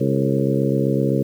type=harmonic tone with a mistuned harmonic; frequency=67.9 Hz; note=C#2; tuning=35 cents flat; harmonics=2 / 3 / 4 / 5 / 6 / 7 / 8; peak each=-21 / -23 / -24 / -25 / -26 / -26 / -27 dBFS; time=0-1.23 s; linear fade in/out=10 ms; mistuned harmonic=7; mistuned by=-47 cents; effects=8-bit